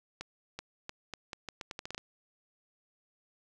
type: accelerating click train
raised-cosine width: 0.2 ms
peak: -22 dBFS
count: 13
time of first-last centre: 0.21-1.979 s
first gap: 380 ms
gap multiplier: 0.8
effects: none